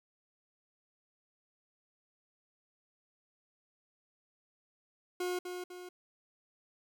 40% pulse tone with echo, 360 Hz, F#4, 47 cents flat, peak -32 dBFS, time 5.2-5.39 s, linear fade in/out 5 ms, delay 250 ms, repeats 2, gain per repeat -6 dB, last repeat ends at 5.89 s, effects none

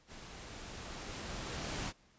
pink noise with level ramp, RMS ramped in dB -51 to -38 dBFS, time 0.07-1.93 s, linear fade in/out 50 ms, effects pink hiss -67 dBFS RMS until 2.18 s + resampled to 16000 Hz

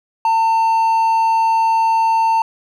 triangle tone, 900 Hz, A5, 39 cents sharp, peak -10 dBFS, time 0.25-2.42 s, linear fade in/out 2 ms, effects none

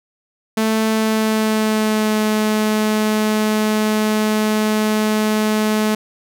sawtooth tone with pitch glide, 220 to 214.7 Hz, A3 to A3, 0 to -42 cents, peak -11 dBFS, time 0.57-5.95 s, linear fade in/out 5 ms, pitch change -42 cents, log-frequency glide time 0.89-2.18 s, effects none

